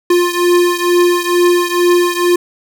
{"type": "beating tone pair", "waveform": "square", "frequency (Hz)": [351.1, 353.3], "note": ["F4", "F4"], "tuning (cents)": [9, 20], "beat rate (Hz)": 2.2, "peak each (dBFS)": [-12, -15], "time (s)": [0.1, 2.36], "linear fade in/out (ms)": 5, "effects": []}